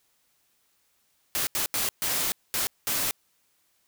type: noise bursts at uneven times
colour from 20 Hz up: white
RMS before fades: -27 dBFS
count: 6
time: 1.35-1.47 / 1.55-1.66 / 1.74-1.89 / 2.02-2.32 / 2.54-2.67 / 2.87-3.11 s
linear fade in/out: 0 ms
effects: white hiss -69 dBFS RMS until 3.87 s